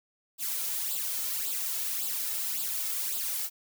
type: noise with flanger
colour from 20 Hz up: blue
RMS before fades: -32 dBFS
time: 0.38-3.5 s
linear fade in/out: 50 ms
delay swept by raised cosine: 0.24 to 2.34 ms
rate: 1.8 Hz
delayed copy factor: +0.7
effects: none